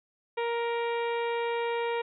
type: harmonic tone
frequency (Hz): 468.6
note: A#4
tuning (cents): +9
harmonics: 1 / 2 / 3 / 4 / 5 / 6 / 7 / 8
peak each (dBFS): -29 / -33 / -43 / -41 / -40 / -46 / -49 / -50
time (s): 0.37-2.02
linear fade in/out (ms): 10
effects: none